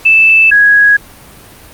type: tone pair in turn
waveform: sine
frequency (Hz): 2637 / 1661.2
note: E7 / G#6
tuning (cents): 0 / 0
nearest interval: minor sixth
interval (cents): 800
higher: first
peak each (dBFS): -3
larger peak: neither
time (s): 0.05-0.51 / 0.51-0.97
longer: neither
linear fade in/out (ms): 10
effects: pink hiss -36 dBFS RMS until 1.73 s + Opus 48 kbps